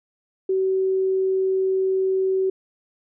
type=tone; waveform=sine; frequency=379.9 Hz; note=F#4; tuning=46 cents sharp; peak=-18 dBFS; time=0.49-2.5 s; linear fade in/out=5 ms; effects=none